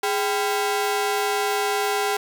sawtooth ring-modulated tone, 599 Hz, D5, 34 cents sharp, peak -14 dBFS, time 0.03-2.17 s, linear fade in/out 5 ms, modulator 185 Hz, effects none

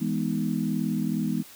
sine chord, E major seventh, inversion none, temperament equal, 164.81 / 207.7 / 246.9 / 311.1 Hz, E3 / G#3 / B3 / D#4, 0 / 0 / 0 / 0 cents, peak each -30 / -28 / -29 / -33 dBFS, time 0-1.43 s, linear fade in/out 20 ms, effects white hiss -48 dBFS RMS until 1.55 s + high-pass 60 Hz 12 dB/octave

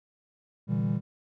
triangle chord, E half-diminished seventh, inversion second, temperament just, 118.67 / 148.33 / 164.81 / 197.78 Hz, Bb2 / D3 / E3 / G3, +31 / +18 / 0 / +16 cents, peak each -28 / -30 / -30 / -27 dBFS, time 0.67-1.01 s, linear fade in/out 50 ms, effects none

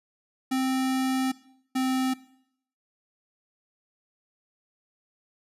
square tone pair in turn, 261.6 / 260.1 Hz, C4 / C4, 0 / -10 cents, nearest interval unison, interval 10 cents, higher first, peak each -24 dBFS, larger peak neither, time 0.51-1.32 / 1.75-2.14 s, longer first, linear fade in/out 10 ms, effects noise-tail reverb RT60 0.7 s tail -19 dB re dry + resampled to 32000 Hz

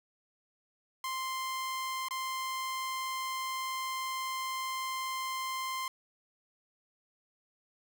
sawtooth tone with dropouts, 1046.5 Hz, C6, in tune, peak -30 dBFS, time 1.04-5.88 s, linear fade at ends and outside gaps 2 ms, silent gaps 2.085-2.108 s, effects none

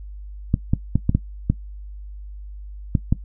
clicks, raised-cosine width 5 ms, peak -4 dBFS, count 8, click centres 0.541 / 0.735 / 0.956 / 1.094 / 1.15 / 1.5 / 2.952 / 3.125 s, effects noise-tail reverb RT60 0.1 s tail -17 dB re dry + added 50 Hz sine -33 dBFS peak until 3.24 s

